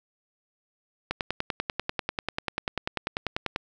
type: click train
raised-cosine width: 0.3 ms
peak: -11 dBFS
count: 26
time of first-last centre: 1.11-3.561 s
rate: 10.2 Hz
effects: none